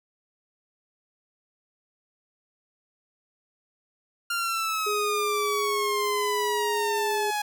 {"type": "exponential sweep", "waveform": "sawtooth", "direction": "down", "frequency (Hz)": [1400, 830.6], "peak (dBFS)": -22, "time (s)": [4.3, 7.42], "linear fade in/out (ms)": 5}
{"type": "tone with vibrato", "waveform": "sine", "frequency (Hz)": 415.3, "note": "G#4", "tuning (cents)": 0, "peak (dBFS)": -27, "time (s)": [4.86, 7.31], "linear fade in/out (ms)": 10, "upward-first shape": "triangle", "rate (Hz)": 0.72, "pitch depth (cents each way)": 9}
{"effects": []}